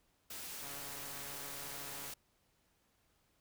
white noise, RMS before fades -46 dBFS, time 0.3-2.14 s, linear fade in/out 5 ms
click train, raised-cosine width 0.5 ms, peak -37 dBFS, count 208, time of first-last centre 0.63-2.098 s, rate 141 Hz
effects pink hiss -75 dBFS RMS until 3.4 s

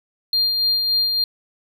triangle tone with tremolo, 4200 Hz, C8, 6 cents sharp, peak -13 dBFS, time 0.33-1.24 s, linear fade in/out 2 ms, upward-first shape sine, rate 3.5 Hz, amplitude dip 40%, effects tanh soft clip ceiling -10 dBFS

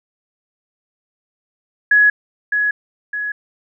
sine tone with echo, 1681 Hz, G#6, 20 cents sharp, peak -8 dBFS, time 1.91-2.1 s, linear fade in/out 5 ms, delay 610 ms, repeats 2, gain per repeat -6 dB, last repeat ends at 3.32 s, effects none

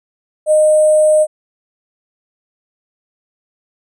sine tone with sample-and-hold, 616 Hz, D#5, 17 cents flat, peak -7 dBFS, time 0.46-1.27 s, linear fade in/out 50 ms, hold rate 8820 Hz, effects resampled to 22050 Hz

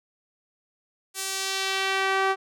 sawtooth tone with band-pass filter sweep, 385.6 Hz, G4, 28 cents flat, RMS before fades -26 dBFS, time 1.14-2.36 s, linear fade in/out 50 ms, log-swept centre 9400 to 1100 Hz, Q 0.93, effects none

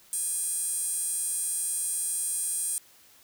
sawtooth tone with high-pass filter, 826 Hz, G#5, 10 cents flat, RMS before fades -30 dBFS, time 0.13-2.78 s, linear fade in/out 0 ms, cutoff 8900 Hz, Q 7.1, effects white hiss -57 dBFS RMS until 3.23 s

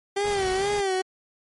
30% pulse tone with vibrato, 392 Hz, G4, in tune, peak -20 dBFS, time 0.16-1.02 s, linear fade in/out 10 ms, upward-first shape sine, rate 2.2 Hz, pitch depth 87 cents each way
pink band-stop noise, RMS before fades -36 dBFS, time 0.24-0.81 s, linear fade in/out 10 ms, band 280 to 400 Hz, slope 96 dB/octave
effects low-pass 11000 Hz 12 dB/octave + MP3 48 kbps

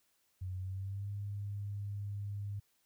sine tone with pitch glide, 92.5 to 101.46 Hz, F#2 to G#2, 0 to -40 cents, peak -37 dBFS, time 0.41-2.6 s, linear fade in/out 10 ms, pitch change +160 cents, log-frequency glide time 0.56-1.11 s, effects white hiss -75 dBFS RMS until 2.85 s

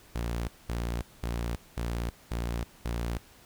sawtooth tone bursts, 58.27 Hz, A#1, in tune, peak -26 dBFS, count 6, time 0.15-3.18 s, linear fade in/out 5 ms, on 330 ms, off 210 ms, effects pink hiss -56 dBFS RMS until 3.45 s

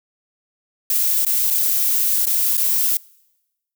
violet noise with dropouts, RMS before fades -18 dBFS, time 0.9-2.97 s, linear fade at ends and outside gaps 2 ms, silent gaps 1.25-1.265 / 1.503-1.507 / 2.256-2.268 / 2.57-2.577 s, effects noise-tail reverb RT60 1.0 s tail -25 dB re dry

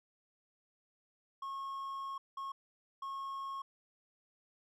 triangle tone bursts at uneven times, 1089 Hz, C#6, 31 cents flat, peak -37 dBFS, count 3, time 1.42-2.18 / 2.37-2.52 / 3.02-3.62 s, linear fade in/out 5 ms, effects none

